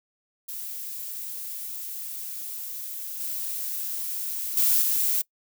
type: noise with level steps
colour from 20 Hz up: violet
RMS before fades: -35 / -31 / -21 / -24 dBFS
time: 0.48-5.22 s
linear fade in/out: 10 ms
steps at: 3.2 / 4.57 / 4.82 s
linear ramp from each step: 2 ms
effects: noise-tail reverb RT60 0.1 s tail -23 dB re dry